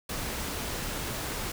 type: noise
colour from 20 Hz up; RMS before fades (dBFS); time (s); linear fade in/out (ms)
pink; -34; 0.09-1.52; 5
effects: none